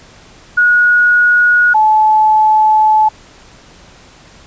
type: tone pair in turn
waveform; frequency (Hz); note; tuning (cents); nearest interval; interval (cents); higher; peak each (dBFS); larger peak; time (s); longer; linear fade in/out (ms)
sine; 1452 / 863.4; F#6 / A5; -33 / -33; major sixth; 900; first; -6; neither; 0.57-1.74 / 1.74-3.09; second; 10
effects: pink hiss -41 dBFS RMS until 4.46 s + resampled to 16000 Hz